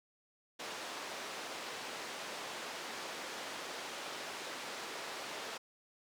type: band-pass noise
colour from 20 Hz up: pink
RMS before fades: -44 dBFS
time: 0.59-5.58 s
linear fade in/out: 10 ms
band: 440 to 6100 Hz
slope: 12 dB/octave
effects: none